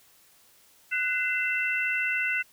sine tone cluster, 1487 / 2053 / 2677 Hz, F#6 / C7 / E7, +8 / -33 / +26 cents, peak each -29 dBFS, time 0.91-2.43 s, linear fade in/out 20 ms, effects white hiss -59 dBFS RMS until 2.52 s

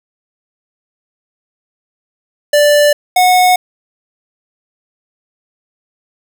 square tone pair in turn, 587.3 / 731 Hz, D5 / F#5, 0 / -21 cents, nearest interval major third, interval 379 cents, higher second, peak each -7 dBFS, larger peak neither, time 2.53-2.93 / 3.16-3.56 s, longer neither, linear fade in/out 5 ms, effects none

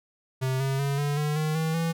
square tone with pitch steps, 130.81 / 135.27 / 139.88 / 144.64 / 149.57 / 154.66 / 159.93 / 165.38 Hz, C3 / C#3 / C#3 / D3 / D3 / D#3 / D#3 / E3, 0 / -42 / +16 / -26 / +32 / -10 / +48 / +6 cents, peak -25 dBFS, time 0.41-1.93 s, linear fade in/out 20 ms, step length 190 ms, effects none

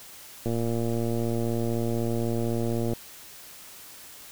click train, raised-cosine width 2 ms, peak -16 dBFS, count 288, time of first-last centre 0.46-2.934 s, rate 116 Hz, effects white hiss -46 dBFS RMS until 4.31 s

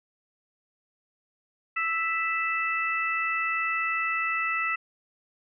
harmonic tone, 659.3 Hz, E5, in tune, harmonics 2 / 3 / 4, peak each -29 / -29 / -30 dBFS, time 1.76-4.76 s, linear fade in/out 10 ms, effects none

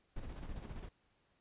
brown noise with tremolo, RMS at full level -43 dBFS, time 0.16-0.89 s, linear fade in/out 5 ms, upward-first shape square, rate 15 Hz, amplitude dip 45%, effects pink hiss -75 dBFS RMS until 1.4 s + resampled to 8000 Hz

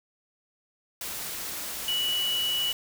sine tone in noise, 2943 Hz, F#7, 10 cents flat, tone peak -25 dBFS, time 1.88-2.72 s, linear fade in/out 2 ms, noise white, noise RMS -35 dBFS, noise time 1.01-2.73 s, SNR +7 dB, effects none

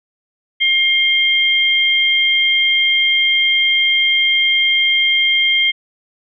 sine tone pair together, 2126 / 3185 Hz, C7 / G7, +27 / +27 cents, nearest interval perfect fifth, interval 700 cents, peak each -14 dBFS, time 0.6-5.72 s, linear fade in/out 20 ms, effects none

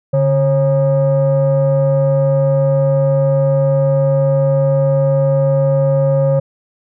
sine tone pair together, 143.5 / 542.8 Hz, D3 / C#5, -40 / -36 cents, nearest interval octave + major seventh, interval 2304 cents, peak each -11 dBFS, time 0.13-6.4 s, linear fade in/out 10 ms, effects tanh soft clip ceiling -7 dBFS

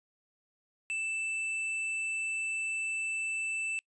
triangle tone with tanh clipping, 2647 Hz, E7, 7 cents sharp, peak -33 dBFS, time 0.9-3.79 s, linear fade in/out 0 ms, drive 13 dB, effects noise-tail reverb RT60 0.1 s tail -26 dB re dry + resampled to 22050 Hz

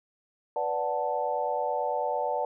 sine chord, B minor seventh, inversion none, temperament equal with one note detuned, 493.9 / 582.9 / 740 / 880 Hz, B4 / D5 / F#5 / A5, 0 / -13 / 0 / 0 cents, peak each -33 / -31 / -32 / -31 dBFS, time 0.56-2.45 s, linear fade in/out 2 ms, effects none

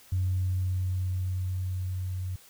sine tone with level ramp, 92.3 Hz, F#2, 4 cents flat, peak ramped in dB -23 to -30 dBFS, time 0.12-2.36 s, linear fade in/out 5 ms, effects tanh soft clip ceiling -19 dBFS + white hiss -55 dBFS RMS until 2.49 s

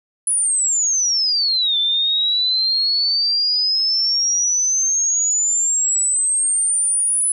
sine exponential two-way sweep, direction down then up, 10090 to 3520 to 10090 Hz, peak -15 dBFS, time 0.27-7.32 s, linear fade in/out 2 ms, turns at 1.78 s, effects none

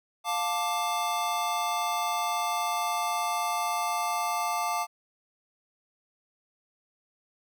square chord, D minor, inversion first, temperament just, 704.8 / 881 / 1174.7 Hz, F5 / A5 / D6, +16 / +2 / 0 cents, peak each -32 dBFS, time 0.24-4.87 s, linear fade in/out 50 ms, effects none

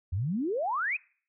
sine exponential sweep, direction up, 81.7 to 2637 Hz, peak -27 dBFS, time 0.12-0.97 s, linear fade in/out 10 ms, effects noise-tail reverb RT60 0.5 s tail -25 dB re dry

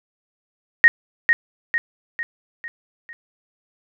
sine tone with echo, 1864.7 Hz, A#6, in tune, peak -5 dBFS, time 0.84-0.88 s, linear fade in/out 0 ms, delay 450 ms, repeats 5, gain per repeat -6 dB, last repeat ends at 3.13 s, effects none

